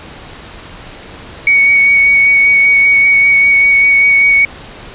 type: tone with vibrato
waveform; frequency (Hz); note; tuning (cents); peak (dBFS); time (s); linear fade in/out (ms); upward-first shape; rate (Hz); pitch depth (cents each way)
sine; 2235; C#7; +14; -5; 1.47-4.45; 2; sine; 5.1; 12
effects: pink hiss -32 dBFS RMS until 4.94 s + resampled to 8000 Hz